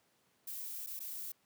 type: noise with dropouts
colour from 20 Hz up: violet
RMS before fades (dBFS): -43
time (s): 0.47-1.32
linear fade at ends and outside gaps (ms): 5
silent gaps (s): 0.864-0.87 / 0.993-1.002
effects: pink hiss -73 dBFS RMS until 1.45 s + high-pass 150 Hz 12 dB/octave